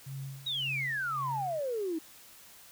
sine tone with tremolo, 136 Hz, C#3, 33 cents flat, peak -36 dBFS, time 0.06-1.6 s, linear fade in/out 10 ms, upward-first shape sine, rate 1.8 Hz, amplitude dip 80%
sine exponential sweep, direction down, 3884 to 308 Hz, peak -30 dBFS, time 0.46-1.99 s, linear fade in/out 10 ms
effects tanh soft clip ceiling -23 dBFS + white hiss -54 dBFS RMS until 2.71 s

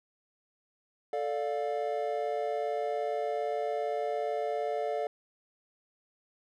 triangle chord, D minor, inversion second, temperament just, 440.5 / 587.3 / 704.8 Hz, A4 / D5 / F5, +2 / 0 / +16 cents, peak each -32 dBFS, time 1.13-5.07 s, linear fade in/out 2 ms, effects none

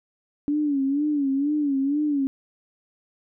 sine tone with vibrato, 284.9 Hz, C#4, 48 cents sharp, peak -20 dBFS, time 0.48-2.27 s, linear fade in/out 0 ms, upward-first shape sine, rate 2.1 Hz, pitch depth 100 cents each way, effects none

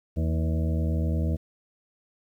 harmonic tone with a mistuned harmonic, 80.1 Hz, E2, 49 cents flat, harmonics 1 / 2 / 3 / 4 / 6 / 7 / 8, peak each -24 / -30 / -34 / -36 / -40 / -41 / -42 dBFS, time 0.16-1.37 s, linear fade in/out 20 ms, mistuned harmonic 3, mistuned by -62 cents, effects 10-bit

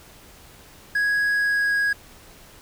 triangle tone with pitch glide, 1661.2 to 1650.7 Hz, G#6 to G#6, 0 to -11 cents, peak -17 dBFS, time 0.95-1.93 s, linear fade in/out 5 ms, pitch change -11 cents, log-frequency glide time 1.33-1.74 s, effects pink hiss -48 dBFS RMS until 2.61 s

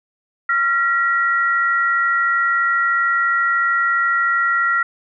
sine tone pair together, 1378.5 / 1911 Hz, F6 / A#6, -23 / +43 cents, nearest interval tritone, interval 566 cents, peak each -16 / -19 dBFS, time 0.49-4.83 s, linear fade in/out 5 ms, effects none

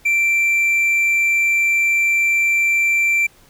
triangle tone, 2349 Hz, D7, in tune, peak -12 dBFS, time 0.05-3.27 s, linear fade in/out 10 ms, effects pink hiss -51 dBFS RMS until 3.49 s

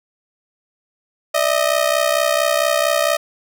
sawtooth ring-modulated tone, 622.3 Hz, D#5, in tune, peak -8 dBFS, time 1.34-3.17 s, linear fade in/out 10 ms, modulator 32.2 Hz, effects none

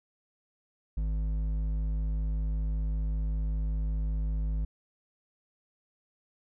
sine tone with hard clipping, 52.6 Hz, G#1, 23 cents sharp, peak -29 dBFS, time 0.97-4.65 s, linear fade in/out 5 ms, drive 7 dB, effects none

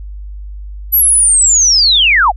sine linear sweep, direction down, 12000 to 650 Hz, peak -6 dBFS, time 0.92-2.32 s, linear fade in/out 20 ms, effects added 50 Hz sine -24 dBFS peak until 2.36 s

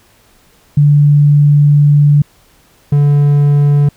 sine / triangle tone pair in turn, 145.9 / 144.56 Hz, D3 / D3, -11 / -27 cents, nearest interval unison, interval 16 cents, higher first, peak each -4 dBFS, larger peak neither, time 0.77-2.22 / 2.92-3.89 s, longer first, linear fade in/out 5 ms, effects pink hiss -49 dBFS RMS until 3.96 s

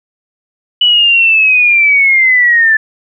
sine linear sweep, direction down, 2967 to 1743 Hz, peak -5 dBFS, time 0.81-2.77 s, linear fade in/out 5 ms, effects none

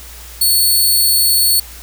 10% pulse tone, 4419 Hz, C#8, 6 cents flat, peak -3 dBFS, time 0.41-1.6 s, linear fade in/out 5 ms, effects added 59 Hz sine -35 dBFS peak until 1.82 s + white hiss -36 dBFS RMS until 1.82 s

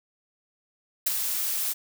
blue noise with ADSR envelope, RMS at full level -22 dBFS, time 1.06-1.74 s, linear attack 9 ms, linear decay 21 ms, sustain -6 dB, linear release 24 ms, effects none

